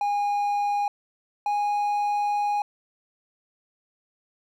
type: tone pair in turn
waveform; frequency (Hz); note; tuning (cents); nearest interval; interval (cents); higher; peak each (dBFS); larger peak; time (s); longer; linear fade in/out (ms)
triangle; 818 / 824.6; G#5 / G#5; -26 / -13; unison; 13; second; -20; neither; 0.01-0.88 / 1.46-2.62; second; 2
effects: none